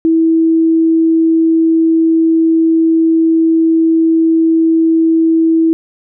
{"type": "tone", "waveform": "sine", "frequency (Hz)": 325.6, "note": "E4", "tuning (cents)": -21, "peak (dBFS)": -7, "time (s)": [0.05, 5.73], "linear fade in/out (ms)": 0, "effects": []}